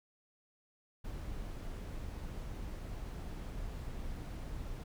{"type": "noise", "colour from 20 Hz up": "brown", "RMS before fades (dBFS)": -42, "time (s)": [1.04, 4.84], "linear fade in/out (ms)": 10, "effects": []}